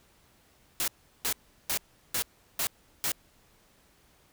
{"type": "noise bursts", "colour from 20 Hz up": "white", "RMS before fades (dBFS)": -29, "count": 6, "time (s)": [0.8, 3.118], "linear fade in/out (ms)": 0, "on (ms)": 78, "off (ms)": 370, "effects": ["pink hiss -63 dBFS RMS until 4.32 s"]}